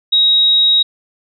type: tone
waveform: sine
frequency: 3800 Hz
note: A#7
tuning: 33 cents sharp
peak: -8 dBFS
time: 0.12-0.83 s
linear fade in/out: 10 ms
effects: none